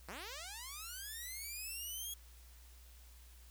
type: linear sweep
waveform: 5% pulse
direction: up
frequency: 146.83 to 3330 Hz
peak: -34 dBFS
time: 0.08-2.14 s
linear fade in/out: 5 ms
effects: added 60 Hz sine -56 dBFS peak until 3.5 s + white hiss -64 dBFS RMS until 3.5 s